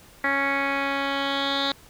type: tone with low-pass filter sweep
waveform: 10% pulse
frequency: 277 Hz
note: C#4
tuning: 1 cent flat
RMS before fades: -25 dBFS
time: 0.24-1.72 s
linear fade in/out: 2 ms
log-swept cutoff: 2000 to 3800 Hz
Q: 6.4
effects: pink hiss -51 dBFS RMS until 1.89 s